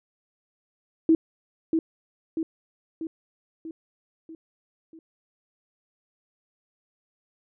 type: tone with echo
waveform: sine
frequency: 323.7 Hz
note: E4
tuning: 31 cents flat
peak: -14 dBFS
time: 1.09-1.15 s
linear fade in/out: 2 ms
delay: 640 ms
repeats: 6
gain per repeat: -5 dB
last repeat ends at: 4.99 s
effects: none